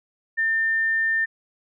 sine tone, 1800 Hz, A6, 39 cents sharp, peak -19 dBFS, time 0.37-1.26 s, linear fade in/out 20 ms, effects none

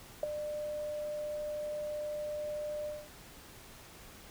sine tone with ADSR envelope, 599 Hz, D5, 34 cents sharp, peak -25 dBFS, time 0.23-3.08 s, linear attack 3 ms, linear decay 12 ms, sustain -10 dB, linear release 220 ms, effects pink hiss -53 dBFS RMS until 4.3 s

